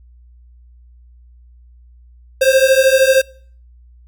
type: beating tone pair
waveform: square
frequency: 523.3 / 536.3 Hz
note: C5 / C5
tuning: 0 / +43 cents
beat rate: 13 Hz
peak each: -13 dBFS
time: 2.41-3.22 s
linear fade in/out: 10 ms
effects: noise-tail reverb RT60 0.5 s tail -24 dB re dry + added 60 Hz sine -42 dBFS peak until 4.07 s